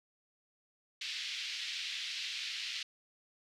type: band-pass noise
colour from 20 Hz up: white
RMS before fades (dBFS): -40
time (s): 1.01-2.83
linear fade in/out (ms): 5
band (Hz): 2200 to 4400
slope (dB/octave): 24
effects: none